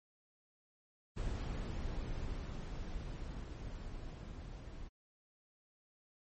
brown noise with level ramp, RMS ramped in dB -38 to -48 dBFS, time 1.16-4.89 s, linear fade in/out 20 ms, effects MP3 32 kbps

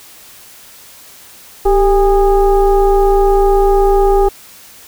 sine tone with frequency modulation, 392 Hz, G4, in tune, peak -7 dBFS, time 1.65-4.29 s, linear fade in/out 10 ms, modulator 420 Hz, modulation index 1, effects white hiss -39 dBFS RMS until 4.87 s

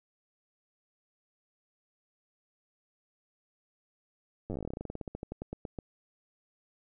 slowing click train, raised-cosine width 2 ms, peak -24 dBFS, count 28, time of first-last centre 4.5-5.788 s, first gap 9 ms, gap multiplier 1.11, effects none

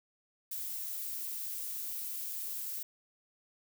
violet noise, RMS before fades -39 dBFS, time 0.51-2.83 s, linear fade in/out 5 ms, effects none

